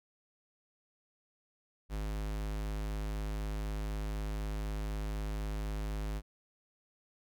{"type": "tone", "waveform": "square", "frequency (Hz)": 52, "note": "G#1", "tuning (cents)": 3, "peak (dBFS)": -35, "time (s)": [1.89, 6.22], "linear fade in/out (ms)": 50, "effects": []}